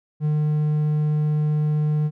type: tone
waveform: triangle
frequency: 151.3 Hz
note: D#3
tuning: 48 cents flat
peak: -16 dBFS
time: 0.2-2.11 s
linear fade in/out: 50 ms
effects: none